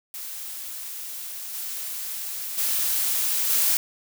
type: noise with level steps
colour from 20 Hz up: blue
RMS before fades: -35 / -32 / -24 / -21 dBFS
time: 0.14-3.77 s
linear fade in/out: 0 ms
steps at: 1.53 / 2.57 / 3.49 s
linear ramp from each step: 20 ms
effects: none